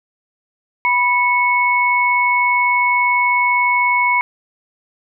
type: tone pair together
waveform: sine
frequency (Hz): 981.8 / 2204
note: B5 / C#7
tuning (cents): -10 / -11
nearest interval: octave + major second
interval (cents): 1399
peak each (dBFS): -15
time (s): 0.85-4.21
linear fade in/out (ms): 0
effects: none